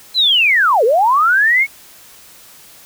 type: linear two-way sweep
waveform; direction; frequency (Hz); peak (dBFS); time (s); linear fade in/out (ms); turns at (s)
sine; down then up; 4155 to 415.3 to 2241; -9; 0.14-1.67; 50; 0.84
effects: white hiss -42 dBFS RMS until 2.85 s